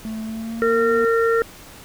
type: tone with pitch glide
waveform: triangle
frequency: 220 to 237.2 Hz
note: A3 to A#3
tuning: 0 to +30 cents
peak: -24 dBFS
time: 0.05-1.05 s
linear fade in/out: 0 ms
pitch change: +130 cents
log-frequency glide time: 0.24-0.9 s
type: harmonic tone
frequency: 458.1 Hz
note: A#4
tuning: 30 cents flat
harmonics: 1 / 3 / 4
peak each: -16 / -22 / -27 dBFS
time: 0.62-1.42 s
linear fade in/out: 0 ms
effects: pink hiss -42 dBFS RMS until 1.84 s